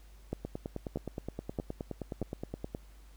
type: two click trains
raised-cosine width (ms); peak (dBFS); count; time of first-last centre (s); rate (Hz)
2; -23 / -20; 23 / 4; 0.45-2.749 / 0.33-2.217; 9.57 / 1.59
effects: added 50 Hz sine -52 dBFS peak until 3.16 s + pink hiss -64 dBFS RMS until 3.16 s